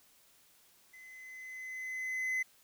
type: tone with level ramp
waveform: triangle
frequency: 2035 Hz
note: C7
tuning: 49 cents flat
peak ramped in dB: -50 to -28 dBFS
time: 0.93-2.43 s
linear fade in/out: 10 ms
effects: white hiss -65 dBFS RMS until 2.63 s